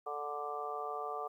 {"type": "harmonic tone", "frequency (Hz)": 146.83, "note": "D3", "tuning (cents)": 0, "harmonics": [3, 4, 5, 6, 7, 8], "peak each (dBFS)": [-43, -47, -41, -51, -50, -41], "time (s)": [0.06, 1.28], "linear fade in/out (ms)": 10, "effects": ["12-bit"]}